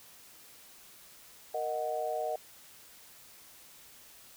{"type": "chord", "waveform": "sine", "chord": "D# minor", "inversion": "second", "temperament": "equal", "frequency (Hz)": [466.2, 622.3, 740], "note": ["A#4", "D#5", "F#5"], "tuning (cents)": [0, 0, 0], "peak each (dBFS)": [-38, -34, -35], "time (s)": [1.54, 2.36], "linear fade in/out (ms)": 5, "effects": ["white hiss -55 dBFS RMS until 4.36 s"]}